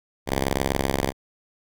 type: ring-modulated tone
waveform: 5% pulse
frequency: 67.5 Hz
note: C#2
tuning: 45 cents flat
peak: -8 dBFS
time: 0.26-1.13 s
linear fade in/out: 50 ms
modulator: 44.3 Hz
effects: none